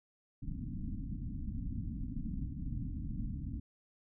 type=low-pass noise; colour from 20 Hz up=pink; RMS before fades=-39 dBFS; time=0.42-3.6 s; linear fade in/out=5 ms; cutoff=290 Hz; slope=96 dB/octave; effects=none